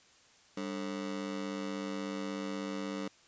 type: ring-modulated tone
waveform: 30% pulse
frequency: 244.8 Hz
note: B3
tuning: 15 cents flat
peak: -30 dBFS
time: 0.57-3.08 s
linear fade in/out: 5 ms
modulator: 48.2 Hz
effects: white hiss -62 dBFS RMS until 3.27 s + resampled to 16000 Hz